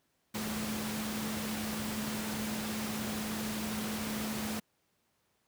sine tone in noise, 215.6 Hz, A3, 35 cents flat, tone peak -36 dBFS, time 0.34-4.6 s, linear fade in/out 10 ms, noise pink, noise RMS -38 dBFS, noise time 0.34-4.6 s, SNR -1 dB, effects pink hiss -75 dBFS RMS until 5.47 s + high-pass 100 Hz 12 dB/octave

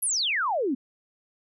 sine exponential sweep, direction down, 11790 to 240.1 Hz, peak -23 dBFS, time 0.02-0.75 s, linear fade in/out 10 ms, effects none

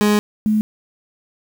30% pulse / sine tone pair in turn, 208.7 / 214.3 Hz, G#3 / A3, +9 / -45 cents, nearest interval unison, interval 46 cents, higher second, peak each -10 / -13 dBFS, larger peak first, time 0.01-0.19 / 0.46-0.61 s, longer first, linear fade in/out 0 ms, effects 7-bit

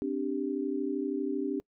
sine chord, C suspended second, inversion none, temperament just, 261.6 / 294.3 / 392.4 Hz, C4 / D4 / G4, 0 / +4 / +2 cents, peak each -34 / -32 / -34 dBFS, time 0.02-1.6 s, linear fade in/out 0 ms, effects noise-tail reverb RT60 0.1 s tail -25 dB re dry

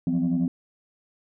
sine tone cluster, 170.8 / 181.9 / 255.5 Hz, F3 / F#3 / C4, -38 / -29 / -41 cents, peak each -25 / -27 / -22 dBFS, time 0.07-0.48 s, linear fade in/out 2 ms, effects tanh soft clip ceiling -16 dBFS

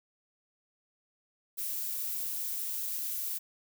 violet noise, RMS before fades -35 dBFS, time 1.57-3.39 s, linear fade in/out 20 ms, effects none

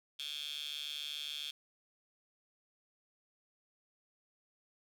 15% pulse tone with high-pass filter, 147.2 Hz, D3, 4 cents sharp, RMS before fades -42 dBFS, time 0.19-1.51 s, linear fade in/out 5 ms, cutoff 3300 Hz, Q 7.4, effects none

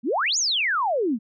sine exponential two-way sweep, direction up then down, 203.2 to 7070 to 203.2 Hz, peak -20 dBFS, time 0.03-1.19 s, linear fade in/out 50 ms, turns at 0.38 s, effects none

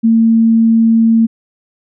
sine tone, 226.5 Hz, A#3, 50 cents flat, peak -6 dBFS, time 0.03-1.27 s, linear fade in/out 20 ms, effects none

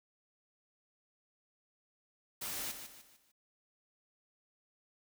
white noise with echo, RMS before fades -40 dBFS, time 2.41-2.72 s, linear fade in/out 10 ms, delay 150 ms, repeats 4, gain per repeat -8 dB, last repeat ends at 3.32 s, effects none

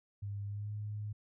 sine tone with pitch glide, 101.2 to 104.95 Hz, G#2 to G#2, -44 to +19 cents, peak -37 dBFS, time 0.22-1.13 s, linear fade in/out 10 ms, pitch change +63 cents, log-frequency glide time 0.46-0.71 s, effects none

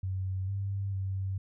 sine tone with pitch steps, 94.4 / 98.5 / 96 Hz, F#2 / G2 / G2, +35 / +9 / -36 cents, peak -30 dBFS, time 0.03-1.38 s, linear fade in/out 5 ms, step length 450 ms, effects none

